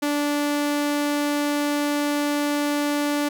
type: tone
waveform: sawtooth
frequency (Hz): 291.5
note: D4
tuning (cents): -13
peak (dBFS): -17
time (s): 0.02-3.29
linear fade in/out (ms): 10
effects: none